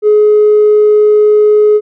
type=tone with tanh clipping; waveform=triangle; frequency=421.9 Hz; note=G#4; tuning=27 cents sharp; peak=-4 dBFS; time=0.02-1.81 s; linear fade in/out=50 ms; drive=5 dB; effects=none